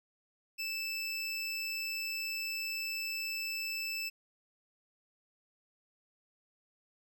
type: tone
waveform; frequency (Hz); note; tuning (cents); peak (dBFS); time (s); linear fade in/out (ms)
25% pulse; 2637; E7; 0; -31; 0.58-4.1; 20
effects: none